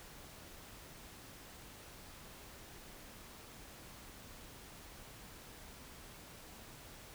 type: silence
effects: pink hiss -54 dBFS RMS until 7.14 s